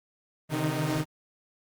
sawtooth tone cluster, 131.5 / 150.8 / 156.6 / 309.9 Hz, C3 / D3 / D#3 / D#4, +9 / +46 / +11 / -7 cents, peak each -28 dBFS, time 0.49-1.05 s, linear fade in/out 50 ms, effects Opus 32 kbps

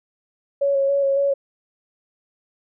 sine tone with vibrato, 554.4 Hz, C#5, in tune, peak -16 dBFS, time 0.61-1.34 s, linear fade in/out 10 ms, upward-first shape square, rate 3.6 Hz, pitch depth 17 cents each way, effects none

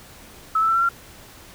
sine tone with pitch steps, 1300 / 1318.9 / 1338.1 / 1357.6 / 1377.3 Hz, E6 / E6 / E6 / F6 / F6, -24 / +1 / +26 / -49 / -24 cents, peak -16 dBFS, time 0.55-0.89 s, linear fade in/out 5 ms, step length 68 ms, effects pink hiss -45 dBFS RMS until 1.54 s

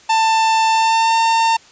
45% pulse tone with pitch glide, 890 to 907.1 Hz, A5 to A#5, +20 to -47 cents, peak -12 dBFS, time 0.09-1.57 s, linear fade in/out 10 ms, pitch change +33 cents, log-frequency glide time 0.69-1.17 s, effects white hiss -46 dBFS RMS until 1.71 s + resampled to 16000 Hz

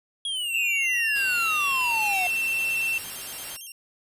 square exponential sweep, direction down, 3337 to 712 Hz, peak -27 dBFS, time 0.25-2.27 s, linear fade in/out 2 ms
sine tone with pitch glide, 2760 to 2688 Hz, F7 to E7, -21 to +33 cents, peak -23 dBFS, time 0.54-2.98 s, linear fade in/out 2 ms, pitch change -46 cents, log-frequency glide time 1.13-2.38 s
white band-stop noise, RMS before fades -37 dBFS, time 1.15-3.57 s, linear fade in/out 10 ms, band 5200 to 7300 Hz, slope 96 dB/octave
5% pulse tone with vibrato, 2960 Hz, F#7, in tune, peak -30 dBFS, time 2.02-3.72 s, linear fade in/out 2 ms, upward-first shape square, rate 8.8 Hz, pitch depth 120 cents each way
effects resampled to 32000 Hz

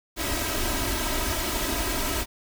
pink noise with comb filter, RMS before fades -27 dBFS, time 0.16-2.26 s, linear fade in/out 50 ms, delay 3.1 ms, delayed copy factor +0.9, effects none

